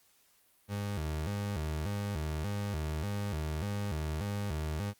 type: tone with vibrato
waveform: 30% pulse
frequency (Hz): 88.7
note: F2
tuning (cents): +27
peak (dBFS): -30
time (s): 0.68-4.94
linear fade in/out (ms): 50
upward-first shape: square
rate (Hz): 1.7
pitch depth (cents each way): 240
effects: white hiss -67 dBFS RMS until 4.99 s + Opus 48 kbps